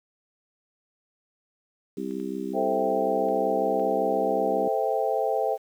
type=harmonic tone; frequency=65.41 Hz; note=C2; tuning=in tune; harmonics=3 / 4 / 5 / 6; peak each=-35 / -34 / -34 / -34 dBFS; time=1.97-4.68 s; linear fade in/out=5 ms
type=clicks; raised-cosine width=0.3 ms; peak=-36 dBFS; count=4; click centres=2.11 / 2.2 / 3.287 / 3.797 s
type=chord; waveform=sine; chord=A minor seventh; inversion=none; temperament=equal; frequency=440 / 523.3 / 659.3 / 784 Hz; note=A4 / C5 / E5 / G5; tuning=0 / 0 / 0 / 0 cents; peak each=-28 dBFS; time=2.53-5.58 s; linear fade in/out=50 ms
effects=9-bit